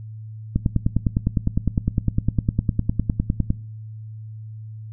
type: click train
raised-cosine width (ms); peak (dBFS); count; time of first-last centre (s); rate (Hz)
5; -6; 30; 0.56-3.504; 9.85
effects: noise-tail reverb RT60 0.5 s tail -20 dB re dry + added 109 Hz sine -33 dBFS peak until 4.92 s